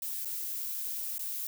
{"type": "noise with dropouts", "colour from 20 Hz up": "violet", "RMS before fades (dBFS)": -36, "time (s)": [0.02, 1.47], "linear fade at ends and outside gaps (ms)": 2, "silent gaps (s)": [[0.249, 0.255], [1.182, 1.193]], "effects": []}